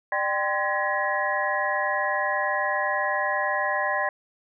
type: tone cluster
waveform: sine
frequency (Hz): 597 / 784 / 1037 / 1681 / 1909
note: D5 / G5 / C6 / G#6 / A#6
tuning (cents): +28 / 0 / -16 / +20 / +41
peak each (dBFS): -29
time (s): 0.12-4.09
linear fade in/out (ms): 2
effects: none